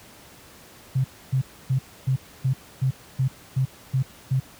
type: tone bursts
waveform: sine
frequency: 131.7 Hz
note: C3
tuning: 12 cents sharp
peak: -18 dBFS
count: 10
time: 0.95-4.4 s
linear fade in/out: 10 ms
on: 93 ms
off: 280 ms
effects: pink hiss -48 dBFS RMS until 4.59 s + high-pass 60 Hz 12 dB/octave